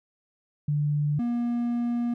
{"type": "tone pair in turn", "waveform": ["sine", "triangle"], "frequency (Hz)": [147.4, 238.4], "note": ["D3", "A#3"], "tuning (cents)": [7, 39], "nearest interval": "minor sixth", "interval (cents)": 832, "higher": "second", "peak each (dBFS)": -22, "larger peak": "neither", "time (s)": [[0.68, 1.19], [1.19, 2.14]], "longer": "second", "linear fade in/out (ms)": 5, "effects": []}